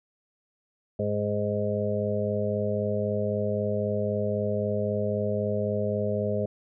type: harmonic tone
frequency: 103.83 Hz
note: G#2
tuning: in tune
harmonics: 1 / 2 / 4 / 5 / 6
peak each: -31 / -31 / -31 / -31 / -31 dBFS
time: 0.99-6.46 s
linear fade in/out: 5 ms
effects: none